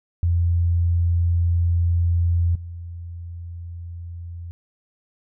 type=tone with level steps; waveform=sine; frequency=85.7 Hz; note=F2; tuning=32 cents flat; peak=-16 / -31 dBFS; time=0.23-4.51 s; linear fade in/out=0 ms; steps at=2.55 s; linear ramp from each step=5 ms; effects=none